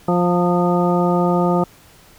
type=harmonic tone with a mistuned harmonic; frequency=175.9 Hz; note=F3; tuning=13 cents sharp; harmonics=1 / 2 / 3 / 4 / 5 / 7; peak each=-17 / -20 / -22 / -23 / -24 / -25 dBFS; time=0.08-1.64 s; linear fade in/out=5 ms; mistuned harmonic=5; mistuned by=+28 cents; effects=pink hiss -48 dBFS RMS until 2.18 s